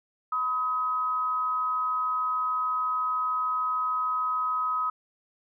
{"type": "tone pair together", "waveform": "sine", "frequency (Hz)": [1000, 1266.5], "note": ["B5", "D#6"], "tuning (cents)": [21, 30], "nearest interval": "major third", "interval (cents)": 409, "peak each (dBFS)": [-34, -25], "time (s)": [0.32, 4.9], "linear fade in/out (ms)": 5, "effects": []}